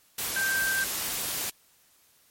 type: tone in noise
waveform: sine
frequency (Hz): 1568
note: G6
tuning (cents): 0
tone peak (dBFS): -25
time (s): 0.36-0.84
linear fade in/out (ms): 5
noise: white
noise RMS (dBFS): -31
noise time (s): 0.18-1.5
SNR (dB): +3
effects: white hiss -62 dBFS RMS until 2.3 s + MP3 64 kbps